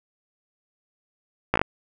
slowing click train, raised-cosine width 0.5 ms, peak -4 dBFS, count 5, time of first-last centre 1.54-1.615 s, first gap 16 ms, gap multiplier 1.11, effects none

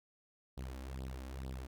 sawtooth tone with flanger, 65.41 Hz, C2, in tune, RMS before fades -44 dBFS, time 0.57-1.67 s, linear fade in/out 10 ms, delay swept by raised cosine 0.22 to 3.72 ms, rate 2.2 Hz, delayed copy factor +0.8, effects none

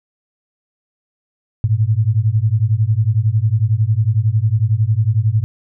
sine beating tone pair, 103.83 / 114.83 Hz, G#2 / A#2, 0 / -26 cents, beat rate 11 Hz, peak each -15 dBFS, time 1.64-5.44 s, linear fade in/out 0 ms, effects none

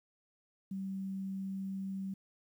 sine tone with quantisation, 192.8 Hz, G3, 28 cents flat, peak -36 dBFS, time 0.71-2.14 s, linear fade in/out 5 ms, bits 11, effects none

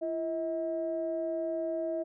sine tone pair together, 337.3 / 640.8 Hz, E4 / E5, +40 / -49 cents, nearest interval major seventh, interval 1111 cents, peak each -34 / -31 dBFS, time 0.01-2.04 s, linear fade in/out 20 ms, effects tanh soft clip ceiling -22 dBFS

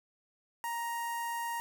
sawtooth tone with notch filter, 936 Hz, A#5, 7 cents sharp, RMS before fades -36 dBFS, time 0.64-1.6 s, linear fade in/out 0 ms, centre 4000 Hz, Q 0.75, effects none

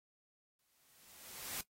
white noise with exponential growth, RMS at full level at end -40 dBFS, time 0.59-1.61 s, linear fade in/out 2 ms, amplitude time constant 220 ms, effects noise-tail reverb RT60 0.1 s tail -18 dB re dry + AAC 48 kbps

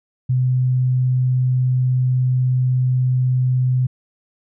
sine tone, 127.4 Hz, C3, 46 cents flat, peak -14 dBFS, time 0.29-3.87 s, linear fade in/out 10 ms, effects none

